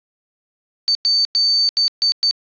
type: tone bursts at uneven times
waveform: sine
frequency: 4555 Hz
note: C#8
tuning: 46 cents sharp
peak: -12 dBFS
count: 6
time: 0.88-0.95 / 1.05-1.25 / 1.35-1.69 / 1.77-1.88 / 2.02-2.12 / 2.23-2.31 s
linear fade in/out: 0 ms
effects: resampled to 11025 Hz + 8-bit